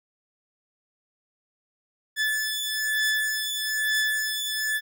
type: beating tone pair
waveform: sawtooth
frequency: 1736 / 1737.1 Hz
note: A6 / A6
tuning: -24 / -23 cents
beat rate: 1.1 Hz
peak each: -23 / -24 dBFS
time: 2.16-4.81 s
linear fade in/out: 50 ms
effects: none